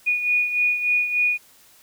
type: beating tone pair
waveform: sine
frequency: 2457 / 2460.4 Hz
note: D#7 / D#7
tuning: -22 / -20 cents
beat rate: 3.4 Hz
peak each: -19 / -26 dBFS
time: 0.06-1.38 s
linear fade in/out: 20 ms
effects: white hiss -53 dBFS RMS until 1.82 s